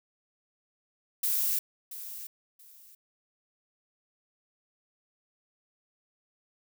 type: noise with echo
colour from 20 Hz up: violet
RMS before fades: -28 dBFS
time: 1.23-1.59 s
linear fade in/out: 5 ms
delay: 680 ms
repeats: 2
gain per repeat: -13 dB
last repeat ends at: 2.95 s
effects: none